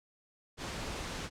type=noise; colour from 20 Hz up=pink; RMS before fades=-39 dBFS; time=0.57-1.3 s; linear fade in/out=50 ms; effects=low-pass 7000 Hz 12 dB/octave